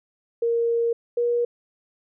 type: tone pair in turn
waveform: sine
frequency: 466.2 / 477.4 Hz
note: A#4 / A#4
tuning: 0 / +41 cents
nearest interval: unison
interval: 41 cents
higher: second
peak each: -19 dBFS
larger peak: neither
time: 0.42-0.93 / 1.17-1.45 s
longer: first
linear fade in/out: 5 ms
effects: none